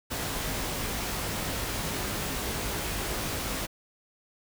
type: noise with comb filter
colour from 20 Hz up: pink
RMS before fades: -32 dBFS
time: 0.1-3.67 s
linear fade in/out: 20 ms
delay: 19 ms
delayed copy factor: +0.5
effects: none